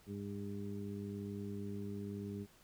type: harmonic tone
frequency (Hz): 100.9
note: G#2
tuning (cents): -49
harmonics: 1 / 2 / 3 / 4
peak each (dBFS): -46 / -43 / -50 / -48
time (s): 0.06-2.47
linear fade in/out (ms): 50
effects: pink hiss -65 dBFS RMS until 2.63 s